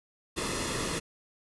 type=noise with comb filter; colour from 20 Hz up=pink; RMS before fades=-32 dBFS; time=0.36-1 s; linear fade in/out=20 ms; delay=1.3 ms; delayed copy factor=-0.6; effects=resampled to 24000 Hz